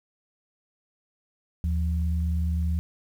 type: tone pair together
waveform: sine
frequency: 77.69 / 174.4 Hz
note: D#2 / F3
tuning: -2 / -2 cents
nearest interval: octave + major second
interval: 1400 cents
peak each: -23 / -32 dBFS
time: 1.64-2.79 s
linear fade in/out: 0 ms
effects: 9-bit